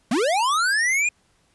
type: linear sweep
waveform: square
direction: up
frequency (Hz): 200.8 to 2481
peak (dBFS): -19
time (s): 0.11-1.09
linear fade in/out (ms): 5
effects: pink hiss -63 dBFS RMS until 1.54 s + resampled to 24000 Hz